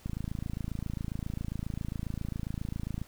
click train, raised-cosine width 5 ms, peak -22 dBFS, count 82, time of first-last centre 0.06-3.016 s, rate 27.4 Hz, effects pink hiss -57 dBFS RMS until 3.07 s

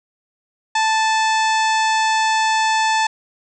harmonic tone with a mistuned harmonic, 880 Hz, A5, in tune, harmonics 1 / 2 / 3 / 4 / 5 / 6 / 7 / 8 / 9, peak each -16 / -22 / -26 / -28 / -30 / -32 / -33 / -34 / -35 dBFS, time 0.75-3.07 s, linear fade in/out 5 ms, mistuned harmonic 3, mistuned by -27 cents, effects none

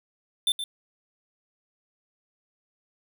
square tone with echo, 3551 Hz, A7, 15 cents sharp, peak -21 dBFS, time 0.47-0.52 s, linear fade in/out 2 ms, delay 120 ms, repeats 1, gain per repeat -9 dB, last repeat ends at 0.64 s, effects none

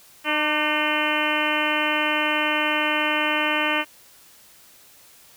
harmonic tone with a mistuned harmonic, 303.4 Hz, D#4, 44 cents flat, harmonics 1 / 2 / 3 / 4 / 5 / 6 / 7 / 8 / 9 / 10, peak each -29 / -29 / -29 / -29 / -29 / -29 / -29 / -29 / -29 / -29 dBFS, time 0.24-3.85 s, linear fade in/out 50 ms, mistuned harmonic 4, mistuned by -44 cents, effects white hiss -51 dBFS RMS until 5.36 s

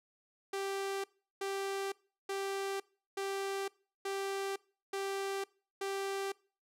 sawtooth tone bursts, 392 Hz, G4, in tune, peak -31 dBFS, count 7, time 0.53-6.32 s, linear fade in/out 5 ms, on 510 ms, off 370 ms, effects noise-tail reverb RT60 0.4 s tail -23 dB re dry + low-pass 12000 Hz 12 dB/octave

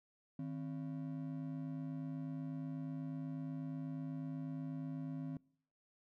triangle ring-modulated tone, 210 Hz, G#3, 19 cents sharp, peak -35 dBFS, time 0.39-5.37 s, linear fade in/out 2 ms, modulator 54.1 Hz, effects noise-tail reverb RT60 0.6 s tail -24 dB re dry

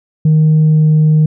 sine tone with pitch glide, 155.56 to 154.57 Hz, D#3 to D#3, 0 to -11 cents, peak -4 dBFS, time 0.25-1.26 s, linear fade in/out 5 ms, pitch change -11 cents, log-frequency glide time 0.61-0.88 s, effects tanh soft clip ceiling -4 dBFS

